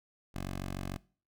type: tone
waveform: 10% pulse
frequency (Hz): 46.73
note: F#1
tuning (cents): +18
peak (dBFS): -28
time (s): 0.34-0.98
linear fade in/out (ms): 20
effects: noise-tail reverb RT60 0.4 s tail -21 dB re dry